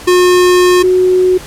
square / sine tone pair in turn, 360 / 368 Hz, F#4 / F#4, -47 / -9 cents, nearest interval unison, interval 38 cents, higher second, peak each -6 dBFS, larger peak neither, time 0.07-0.83 / 0.83-1.38 s, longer first, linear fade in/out 10 ms, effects pink hiss -31 dBFS RMS until 1.46 s + low-pass 12000 Hz 12 dB/octave

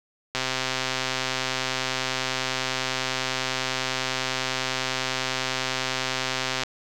click train, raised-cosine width 0.2 ms, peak -8 dBFS, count 818, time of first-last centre 0.35-6.635 s, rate 130 Hz, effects none

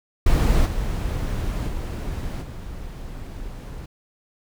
brown noise with level steps, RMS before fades -17 / -25 / -28 / -34 dBFS, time 0.26-3.86 s, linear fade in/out 5 ms, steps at 0.65 / 1.67 / 2.41 s, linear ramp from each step 20 ms, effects none

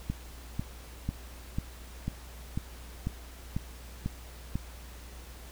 click train, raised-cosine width 5 ms, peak -18 dBFS, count 10, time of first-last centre 0.1-4.555 s, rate 2.02 Hz, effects added 60 Hz sine -45 dBFS peak until 5.51 s + pink hiss -51 dBFS RMS until 5.51 s

